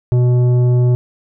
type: tone with tanh clipping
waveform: triangle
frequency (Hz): 123.47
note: B2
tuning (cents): 0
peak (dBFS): -11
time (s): 0.12-0.95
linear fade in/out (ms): 0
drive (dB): 14
effects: none